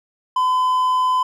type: tone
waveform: triangle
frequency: 1015 Hz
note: B5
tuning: 47 cents sharp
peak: -13 dBFS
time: 0.36-1.23 s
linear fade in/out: 5 ms
effects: none